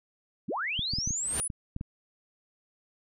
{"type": "linear sweep", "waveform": "sine", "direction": "up", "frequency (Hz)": [116.54, 10190], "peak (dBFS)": -29, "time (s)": [0.48, 1.48], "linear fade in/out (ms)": 10}
{"type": "clicks", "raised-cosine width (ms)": 5, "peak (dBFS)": -22, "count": 8, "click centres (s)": [0.793, 0.936, 0.986, 1.075, 1.107, 1.502, 1.764, 1.811]}
{"type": "noise with exponential growth", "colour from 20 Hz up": "pink", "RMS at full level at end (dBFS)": -31, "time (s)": [1.16, 1.4], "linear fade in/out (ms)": 0, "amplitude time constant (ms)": 52}
{"effects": ["resampled to 32000 Hz"]}